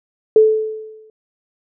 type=tone with exponential decay; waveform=sine; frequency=435.6 Hz; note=A4; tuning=17 cents flat; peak=-4 dBFS; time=0.36-1.1 s; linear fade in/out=2 ms; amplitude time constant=160 ms; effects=none